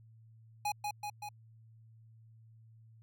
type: tone with echo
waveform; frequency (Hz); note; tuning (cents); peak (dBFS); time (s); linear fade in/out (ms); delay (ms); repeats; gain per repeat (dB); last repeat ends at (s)
square; 830.6; G#5; 0; -32; 0.65-0.72; 5; 190; 3; -3; 1.29
effects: added 112 Hz sine -56 dBFS peak until 3.02 s